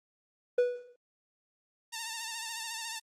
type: tone with exponential decay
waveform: triangle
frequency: 490.6 Hz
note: B4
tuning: 12 cents flat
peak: -18 dBFS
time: 0.58-0.96 s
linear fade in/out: 5 ms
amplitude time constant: 81 ms
type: tone with vibrato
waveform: 5% pulse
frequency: 907 Hz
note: A#5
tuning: 48 cents flat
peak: -24 dBFS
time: 1.92-3 s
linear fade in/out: 20 ms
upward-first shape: sine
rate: 14 Hz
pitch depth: 50 cents each way
effects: low-pass 10000 Hz 12 dB/octave + Opus 24 kbps